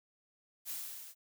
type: noise with level ramp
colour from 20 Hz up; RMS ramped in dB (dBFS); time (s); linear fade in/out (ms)
blue; -38 to -52; 0.65-1.15; 50
effects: none